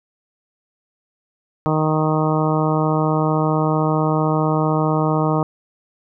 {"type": "harmonic tone", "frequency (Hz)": 155.56, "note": "D#3", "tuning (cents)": 0, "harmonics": [1, 2, 3, 4, 5, 6, 7, 8], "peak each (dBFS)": [-19, -22, -24, -25, -26, -27, -27, -28], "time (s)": [1.66, 5.43], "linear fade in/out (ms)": 0, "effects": []}